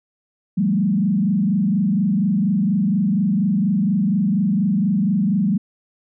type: tone with frequency modulation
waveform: sine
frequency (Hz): 197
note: G3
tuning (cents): +9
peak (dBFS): -15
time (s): 0.57-5.58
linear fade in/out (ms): 10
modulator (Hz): 24.2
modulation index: 1.2
effects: none